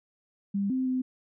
sine tone with pitch steps, 199.3 / 259.3 / 256.4 Hz, G3 / C4 / C4, +29 / -15 / -35 cents, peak -25 dBFS, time 0.54-1.02 s, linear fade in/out 10 ms, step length 160 ms, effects none

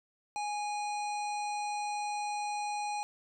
harmonic tone with a mistuned harmonic, 830.6 Hz, G#5, in tune, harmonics 1 / 3 / 5 / 7 / 9 / 10, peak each -33 / -43 / -47 / -50 / -52 / -53 dBFS, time 0.36-3.03 s, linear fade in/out 0 ms, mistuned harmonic 3, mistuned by -21 cents, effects none

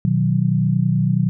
sine chord, B major, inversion none, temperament equal, 123.47 / 155.56 / 185 Hz, B2 / D#3 / F#3, 0 / 0 / 0 cents, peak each -19 dBFS, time 0.05-1.29 s, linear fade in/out 0 ms, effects none

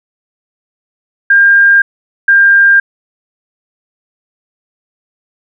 sine tone pair in turn, 1604 / 1598.4 Hz, G6 / G6, +39 / +33 cents, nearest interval unison, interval 6 cents, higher first, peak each -3 dBFS, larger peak neither, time 1.3-1.82 / 2.28-2.8 s, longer neither, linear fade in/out 5 ms, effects none

